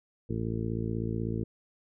harmonic tone, 56.1 Hz, A1, 34 cents sharp, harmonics 1 / 2 / 3 / 4 / 5 / 6 / 7 / 8, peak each -40 / -33 / -37 / -36 / -44 / -38 / -42 / -41 dBFS, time 0.29-1.44 s, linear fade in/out 10 ms, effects none

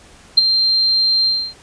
sine tone with ADSR envelope, 4163 Hz, C8, 10 cents flat, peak -3 dBFS, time 0.37-1.54 s, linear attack 10 ms, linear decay 19 ms, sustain -9 dB, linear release 280 ms, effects pink hiss -45 dBFS RMS until 1.62 s + resampled to 22050 Hz

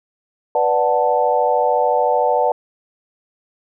sine chord, B minor seventh, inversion none, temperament equal, 493.9 / 587.3 / 740 / 880 Hz, B4 / D5 / F#5 / A5, 0 / 0 / 0 / 0 cents, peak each -19 dBFS, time 0.55-2.52 s, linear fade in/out 2 ms, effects none

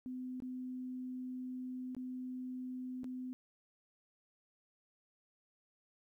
sine tone with dropouts, 254.2 Hz, C4, 50 cents flat, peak -40 dBFS, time 0.06-3.33 s, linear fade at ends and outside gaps 0 ms, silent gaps 0.402-0.422 / 1.949-1.966 / 3.034-3.043 s, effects 13-bit

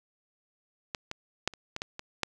clicks, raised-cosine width 0.2 ms, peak -15 / -18 / -9 / -28 / -17 / -16 / -21 / -10 dBFS, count 8, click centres 0.948 / 1.114 / 1.476 / 1.537 / 1.764 / 1.819 / 1.994 / 2.233 s, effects none

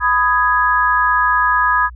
sine chord, G# minor, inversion first, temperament just, 996.7 / 1245.9 / 1661.2 Hz, B5 / D#6 / G#6, +16 / +2 / 0 cents, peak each -16 dBFS, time 0-1.9 s, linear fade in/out 50 ms, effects added 60 Hz sine -32 dBFS peak until 1.95 s

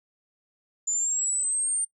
sine linear sweep, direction up, 7040 to 8870 Hz, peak -22 dBFS, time 0.87-1.85 s, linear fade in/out 10 ms, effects noise-tail reverb RT60 0.1 s tail -23 dB re dry + tanh soft clip ceiling -21 dBFS

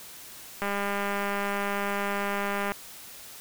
click train, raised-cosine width 0.5 ms, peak -15 dBFS, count 423, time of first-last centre 0.62-2.72 s, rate 201 Hz, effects white hiss -45 dBFS RMS until 3.4 s

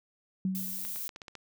sine tone with exponential decay, 188.4 Hz, F#3, 32 cents sharp, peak -25 dBFS, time 0.45-1.01 s, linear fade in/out 2 ms, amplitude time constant 120 ms
violet noise, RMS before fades -37 dBFS, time 0.55-1.08 s, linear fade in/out 0 ms
clicks, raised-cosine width 0.2 ms, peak -26 dBFS, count 7, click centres 0.851 / 0.96 / 1.092 / 1.161 / 1.218 / 1.282 / 1.353 s
effects none

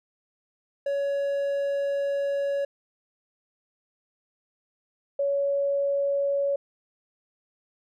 triangle / sine tone pair in turn, 561 / 561 Hz, C#5 / C#5, +21 / +21 cents, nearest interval unison, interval 0 cents, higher neither, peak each -22 dBFS, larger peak neither, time 0.86-2.65 / 5.19-6.56 s, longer first, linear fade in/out 5 ms, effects none

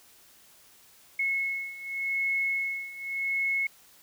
sine beating tone pair, 2183 / 2183.86 Hz, C#7 / C#7, -27 / -26 cents, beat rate 0.86 Hz, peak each -32 / -29 dBFS, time 1.19-3.67 s, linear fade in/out 5 ms, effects white hiss -57 dBFS RMS until 4.02 s

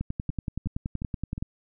two click trains, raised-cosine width 5 ms, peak -21 / -17 dBFS, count 4 / 16, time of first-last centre 0.3-1.379 / 0.01-1.425 s, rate 2.78 / 10.6 Hz, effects none

